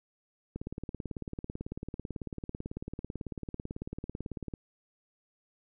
click train, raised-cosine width 3 ms, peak -24 dBFS, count 73, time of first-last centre 0.56-4.538 s, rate 18.1 Hz, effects none

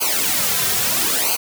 white noise with flanger, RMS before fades -19 dBFS, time 0-1.37 s, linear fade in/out 20 ms, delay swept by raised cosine 0.55 to 3.55 ms, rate 0.76 Hz, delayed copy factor -0.9, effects none

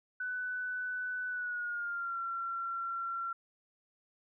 sine tone with pitch glide, 1496 to 1363.9 Hz, F#6 to F6, +19 to -41 cents, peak -34 dBFS, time 0.2-3.33 s, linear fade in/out 5 ms, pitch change -160 cents, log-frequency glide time 1.28-2.19 s, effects none

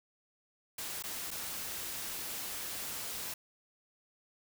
white noise with dropouts, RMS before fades -40 dBFS, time 0.78-3.34 s, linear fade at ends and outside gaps 5 ms, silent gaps 1.025-1.037 / 1.307-1.312 s, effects none

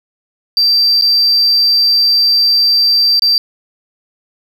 sine tone with dropouts, 4689 Hz, D8, 4 cents flat, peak -6 dBFS, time 0.57-3.38 s, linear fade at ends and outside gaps 1 ms, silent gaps 1.012-1.021 / 3.195-3.221 s, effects tanh soft clip ceiling -5 dBFS + 7-bit

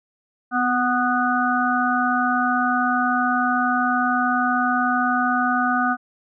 harmonic tone with a mistuned harmonic, 246.9 Hz, B3, in tune, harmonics 1 / 3 / 5 / 6, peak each -23 / -23 / -23 / -23 dBFS, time 0.51-5.97 s, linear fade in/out 50 ms, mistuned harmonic 1, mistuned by +23 cents, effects none

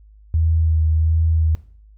sine tone with vibrato, 80.1 Hz, E2, 49 cents flat, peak -14 dBFS, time 0.34-1.55 s, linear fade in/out 0 ms, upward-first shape sine, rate 1.4 Hz, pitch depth 22 cents each way, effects noise-tail reverb RT60 0.5 s tail -17 dB re dry + added 52 Hz sine -44 dBFS peak until 1.97 s

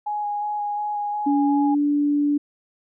sine tone with vibrato, 830.6 Hz, G#5, in tune, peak -23 dBFS, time 0.06-1.75 s, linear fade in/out 10 ms, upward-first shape square, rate 2.8 Hz, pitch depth 11 cents each way
sine tone with pitch glide, 285.8 to 290.8 Hz, D4 to D4, -47 to -17 cents, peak -17 dBFS, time 1.26-2.38 s, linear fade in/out 10 ms, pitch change +30 cents, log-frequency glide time 1.53-1.79 s
effects none

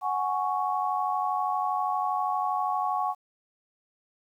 sine chord, F# suspended second, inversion none, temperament just, 740 / 832.5 / 1110 Hz, F#5 / G#5 / C#6, 0 / +4 / +2 cents, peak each -29 / -30 / -29 dBFS, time 0.01-3.15 s, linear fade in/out 50 ms, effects 10-bit

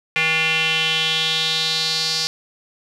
square tone with band-pass filter sweep, 160 Hz, D#3, 49 cents sharp, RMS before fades -20 dBFS, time 0.16-2.27 s, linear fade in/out 0 ms, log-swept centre 2400 to 4800 Hz, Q 4.4, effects none

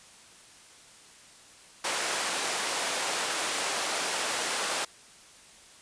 pink high-pass noise, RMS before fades -30 dBFS, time 1.84-4.85 s, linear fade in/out 5 ms, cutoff 560 Hz, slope 12 dB/octave, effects white hiss -53 dBFS RMS until 5.81 s + resampled to 22050 Hz

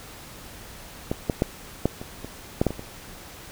clicks, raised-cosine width 2 ms, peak -11 / -8 / -6 / -6 / -21 / -20 / -6 / -7 / -17 / -21 dBFS, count 10, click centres 1.115 / 1.298 / 1.421 / 1.856 / 2.015 / 2.246 / 2.615 / 2.667 / 2.706 / 2.794 s, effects pink hiss -43 dBFS RMS until 3.51 s

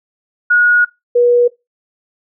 sine tone pair in turn, 1449 / 483.5 Hz, F#6 / B4, -37 / -37 cents, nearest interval octave + perfect fifth, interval 1900 cents, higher first, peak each -7 / -7 dBFS, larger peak neither, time 0.5-0.85 / 1.15-1.48 s, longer first, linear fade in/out 10 ms, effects noise-tail reverb RT60 0.2 s tail -21 dB re dry

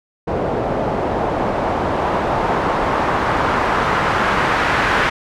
white noise with low-pass filter sweep, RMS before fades -18 dBFS, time 0.27-5.1 s, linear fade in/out 10 ms, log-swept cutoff 590 to 1600 Hz, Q 1.3, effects none

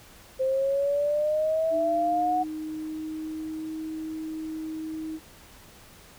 sine exponential sweep, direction up, 521 to 740 Hz, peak -22 dBFS, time 0.39-2.44 s, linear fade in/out 20 ms
sine tone with pitch glide, 310.1 to 315.9 Hz, D#4 to D#4, -6 to +26 cents, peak -31 dBFS, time 1.7-5.2 s, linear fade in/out 50 ms, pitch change +32 cents, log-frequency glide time 2.25-3.78 s
effects pink hiss -51 dBFS RMS until 6.18 s

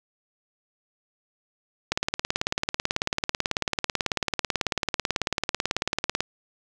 click train, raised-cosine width 0.2 ms, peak -6 dBFS, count 79, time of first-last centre 1.92-6.206 s, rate 18.2 Hz, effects none

